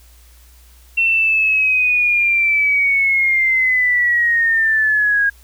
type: linear sweep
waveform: sine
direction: down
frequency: 2714 to 1627 Hz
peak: -12 dBFS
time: 0.97-5.3 s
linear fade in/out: 10 ms
effects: added 60 Hz sine -44 dBFS peak until 5.43 s + white hiss -51 dBFS RMS until 5.43 s